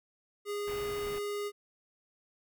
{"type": "tone", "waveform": "square", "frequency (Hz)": 410.9, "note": "G#4", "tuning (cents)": -18, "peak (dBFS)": -34, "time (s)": [0.45, 1.52], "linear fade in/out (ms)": 50}
{"type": "band-stop noise", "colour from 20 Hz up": "pink", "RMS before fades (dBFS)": -45, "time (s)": [0.67, 1.19], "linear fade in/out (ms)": 10, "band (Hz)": [3300, 11000], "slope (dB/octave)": 48}
{"effects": []}